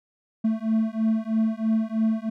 triangle beating tone pair, 220 / 223.1 Hz, A3 / A3, 0 / +24 cents, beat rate 3.1 Hz, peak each -22 dBFS, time 0.44-2.3 s, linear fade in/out 10 ms, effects none

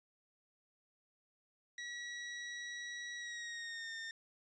sawtooth tone with pitch glide, 1925 to 1817 Hz, B6 to A#6, -45 to -45 cents, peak -39 dBFS, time 1.78-4.11 s, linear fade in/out 2 ms, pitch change -100 cents, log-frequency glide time 3.16-3.94 s, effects resampled to 16000 Hz

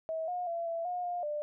sine tone with pitch steps, 644 / 717 / 677 / 668 / 717 / 707 / 595 Hz, E5 / F5 / E5 / E5 / F5 / F5 / D5, -41 / +45 / +46 / +23 / +45 / +21 / +22 cents, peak -32 dBFS, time 0.09-1.42 s, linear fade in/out 0 ms, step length 190 ms, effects none

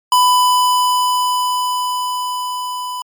square tone with level ramp, 997 Hz, B5, 16 cents sharp, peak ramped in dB -9 to -23 dBFS, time 0.12-3.02 s, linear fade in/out 2 ms, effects MP3 96 kbps

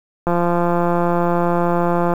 click train, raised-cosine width 1 ms, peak -5 dBFS, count 324, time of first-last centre 0.27-2.137 s, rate 173 Hz, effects 7-bit

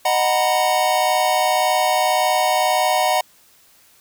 square chord, B major seventh, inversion first, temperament just, 617.4 / 740.8 / 926 / 987.8 Hz, D#5 / F#5 / A#5 / B5, -14 / +2 / -12 / 0 cents, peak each -22 / -19 / -25 / -25 dBFS, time 0.05-3.21 s, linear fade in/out 5 ms, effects white hiss -53 dBFS RMS until 4 s

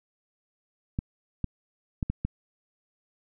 clicks, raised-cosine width 5 ms, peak -15 dBFS, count 5, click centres 0.989 / 1.443 / 2.028 / 2.1 / 2.25 s, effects none

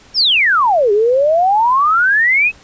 sine exponential two-way sweep, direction down then up, 5660 to 397.4 to 2611 Hz, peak -9 dBFS, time 0.14-2.52 s, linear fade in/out 50 ms, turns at 0.92 s, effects pink hiss -44 dBFS RMS until 2.63 s + resampled to 16000 Hz

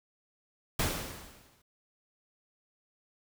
pink noise with exponential decay, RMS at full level -28 dBFS, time 0.79-1.62 s, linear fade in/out 5 ms, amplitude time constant 180 ms, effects none

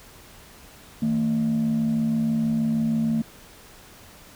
sine tone pair together, 160 / 226.3 Hz, D#3 / A3, +49 / +49 cents, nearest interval tritone, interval 600 cents, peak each -26 / -19 dBFS, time 1.02-3.22 s, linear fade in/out 5 ms, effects tanh soft clip ceiling -17 dBFS + pink hiss -48 dBFS RMS until 4.35 s

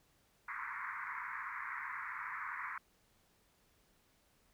pink band-pass noise, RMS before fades -43 dBFS, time 0.48-2.78 s, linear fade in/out 5 ms, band 960 to 2200 Hz, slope 96 dB/octave, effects pink hiss -72 dBFS RMS until 4.53 s

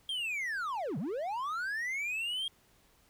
triangle linear two-way sweep, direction down then up, 3259 to 130.81 to 3259 Hz, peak -31 dBFS, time 0.09-2.48 s, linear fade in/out 2 ms, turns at 0.98 s, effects pink hiss -66 dBFS RMS until 3.09 s

